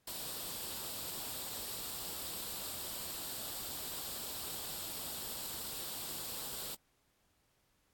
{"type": "noise with comb filter", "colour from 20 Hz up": "white", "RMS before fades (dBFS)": -42, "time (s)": [0.07, 6.75], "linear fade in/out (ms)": 5, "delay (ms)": 0.24, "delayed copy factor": 0.5, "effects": ["pink hiss -75 dBFS RMS until 7.93 s", "AAC 64 kbps"]}